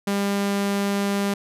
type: tone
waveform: sawtooth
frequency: 200.2 Hz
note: G3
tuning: 37 cents sharp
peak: -17 dBFS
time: 0.07-1.34 s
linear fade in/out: 5 ms
effects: resampled to 32000 Hz